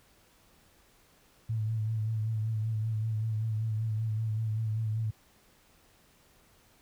sine tone with vibrato, 110 Hz, A2, in tune, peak -28 dBFS, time 1.49-5.11 s, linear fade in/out 10 ms, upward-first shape sine, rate 5.2 Hz, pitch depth 40 cents each way, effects pink hiss -63 dBFS RMS until 6.81 s

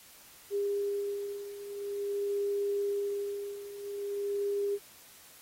sine beating tone pair, 403.7 / 404.17 Hz, G#4 / G#4, -49 / -47 cents, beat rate 0.47 Hz, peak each -36 / -32 dBFS, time 0.5-4.79 s, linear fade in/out 50 ms, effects white hiss -55 dBFS RMS until 5.41 s + AAC 48 kbps

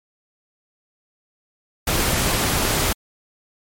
pink noise, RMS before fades -20 dBFS, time 1.87-2.93 s, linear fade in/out 5 ms, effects MP3 64 kbps

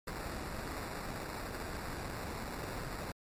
pink noise with sample-and-hold, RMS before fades -41 dBFS, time 0.07-3.12 s, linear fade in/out 5 ms, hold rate 3150 Hz, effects MP3 64 kbps

